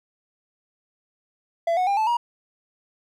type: tone with pitch steps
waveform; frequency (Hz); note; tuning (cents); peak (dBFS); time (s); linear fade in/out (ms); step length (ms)
triangle; 673 / 733.9 / 800.3 / 872.8 / 951.8; E5 / F#5 / G5 / A5 / A#5; +36 / -14 / +36 / -14 / +36; -17; 1.67-2.17; 5; 100
effects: none